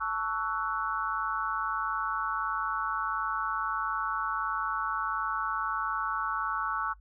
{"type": "chord", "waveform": "sine", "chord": "F# minor seventh", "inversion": "first", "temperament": "equal with one note detuned", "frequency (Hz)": [880, 1119, 1318.5, 1480], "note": ["A5", "C#6", "E6", "F#6"], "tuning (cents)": [0, 16, 0, 0], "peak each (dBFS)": [-37, -33, -32, -35], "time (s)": [0, 6.94], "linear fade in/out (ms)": 20, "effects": ["noise-tail reverb RT60 0.1 s tail -19 dB re dry", "added 50 Hz sine -52 dBFS peak until 7 s"]}